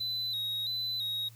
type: tone with vibrato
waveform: triangle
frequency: 3896 Hz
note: B7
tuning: 24 cents flat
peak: -30 dBFS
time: 0-1.29 s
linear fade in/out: 10 ms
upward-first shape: square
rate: 1.5 Hz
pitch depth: 50 cents each way
effects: added 114 Hz sine -51 dBFS peak until 1.35 s + white hiss -60 dBFS RMS until 1.35 s